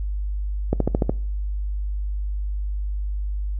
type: click train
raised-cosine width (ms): 2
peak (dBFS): -6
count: 6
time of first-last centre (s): 0.73-1.095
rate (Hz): 13.7
effects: noise-tail reverb RT60 0.5 s tail -23 dB re dry + added 50 Hz sine -23 dBFS peak until 3.59 s